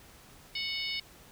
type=harmonic tone; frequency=738 Hz; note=F#5; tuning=5 cents flat; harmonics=3 / 4 / 5 / 6 / 7; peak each=-37 / -38 / -39 / -40 / -40 dBFS; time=0.55-1 s; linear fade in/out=5 ms; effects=pink hiss -55 dBFS RMS until 1.31 s